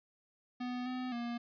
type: tone with pitch steps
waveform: square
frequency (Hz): 248 / 253.5 / 237.3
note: B3 / B3 / A#3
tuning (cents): +7 / +45 / +31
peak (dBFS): -37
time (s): 0.6-1.38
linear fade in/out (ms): 10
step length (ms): 260
effects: resampled to 11025 Hz